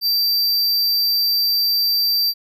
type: tone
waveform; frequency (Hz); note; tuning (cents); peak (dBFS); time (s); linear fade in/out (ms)
square; 4681; D8; -7; -16; 0.01-2.34; 50
effects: none